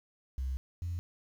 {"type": "tone pair in turn", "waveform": "sine", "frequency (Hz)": [65.5, 86.62], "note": ["C2", "F2"], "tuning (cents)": [2, -14], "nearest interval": "perfect fourth", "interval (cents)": 484, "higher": "second", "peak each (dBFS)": [-30, -32], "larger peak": "first", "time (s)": [[0.38, 0.57], [0.82, 0.99]], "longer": "first", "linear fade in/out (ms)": 0, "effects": ["tanh soft clip ceiling -29 dBFS", "10-bit"]}